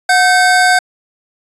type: tone pair together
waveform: square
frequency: 729.5 / 1544 Hz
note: F#5 / G6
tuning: -25 / -27 cents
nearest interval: octave + minor second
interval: 1298 cents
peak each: -11 dBFS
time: 0.09-0.79 s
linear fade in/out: 5 ms
effects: resampled to 24000 Hz